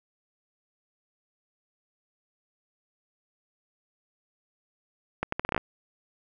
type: accelerating click train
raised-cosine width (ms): 0.5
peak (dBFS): -12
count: 9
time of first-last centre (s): 5.23-5.578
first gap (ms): 94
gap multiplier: 0.76
effects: none